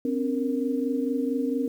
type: tone cluster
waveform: sine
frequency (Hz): 258.3 / 282.7 / 466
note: C4 / C#4 / A#4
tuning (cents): -22 / +34 / -1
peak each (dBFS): -26 / -29 / -30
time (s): 0.05-1.68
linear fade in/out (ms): 2
effects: 9-bit